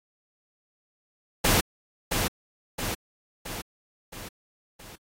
pink noise with echo, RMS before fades -21 dBFS, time 1.44-1.61 s, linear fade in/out 10 ms, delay 670 ms, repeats 5, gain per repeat -5 dB, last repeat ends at 4.96 s, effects AAC 48 kbps

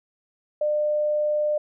sine tone, 600 Hz, D5, 37 cents sharp, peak -20 dBFS, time 0.61-1.58 s, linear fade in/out 5 ms, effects none

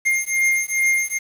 square beating tone pair, 2119 / 2121.4 Hz, C7 / C7, +21 / +23 cents, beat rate 2.4 Hz, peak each -21 dBFS, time 0.05-1.19 s, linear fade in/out 20 ms, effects resampled to 32000 Hz + 7-bit

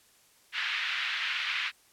pink band-pass noise, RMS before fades -32 dBFS, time 0.52-1.72 s, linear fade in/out 50 ms, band 1600 to 3400 Hz, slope 24 dB/octave, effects white hiss -62 dBFS RMS until 1.92 s + low-pass 12000 Hz 12 dB/octave

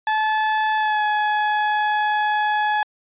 30% pulse tone with pitch glide, 865 to 845.2 Hz, A5 to G#5, -30 to +30 cents, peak -15 dBFS, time 0.07-2.83 s, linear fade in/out 2 ms, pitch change -40 cents, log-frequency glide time 0.77-1.03 s, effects resampled to 8000 Hz

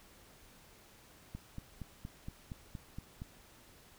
click train, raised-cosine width 5 ms, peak -30 dBFS, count 9, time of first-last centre 1.35-3.219 s, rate 4.28 Hz, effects pink hiss -60 dBFS RMS until 3.98 s

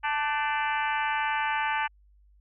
harmonic tone with a mistuned harmonic, 293.7 Hz, D4, in tune, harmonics 3 / 4 / 5 / 6 / 7 / 8 / 9 / 10, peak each -28 / -35 / -33 / -34 / -38 / -36 / -39 / -41 dBFS, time 0.03-1.88 s, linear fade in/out 20 ms, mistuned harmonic 5, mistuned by +58 cents, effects added 50 Hz sine -56 dBFS peak until 2.4 s

